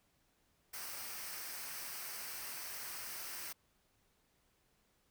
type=noise with comb filter; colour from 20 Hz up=white; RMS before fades=-45 dBFS; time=0.73-3.53 s; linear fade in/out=10 ms; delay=0.28 ms; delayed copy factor=-0.5; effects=pink hiss -75 dBFS RMS until 5.1 s